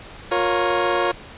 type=chord; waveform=20% pulse; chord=Bb minor; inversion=second; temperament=equal with one note detuned; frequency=354.7 / 466.2 / 554.4 Hz; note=F4 / Bb4 / Db5; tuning=+27 / 0 / 0 cents; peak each=-17 / -19 / -17 dBFS; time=0.31-1.12 s; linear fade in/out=10 ms; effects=pink hiss -40 dBFS RMS until 1.37 s + resampled to 8000 Hz